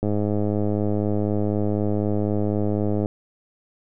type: click train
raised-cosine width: 2 ms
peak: -11 dBFS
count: 316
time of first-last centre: 0.03-3.059 s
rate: 104 Hz
effects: none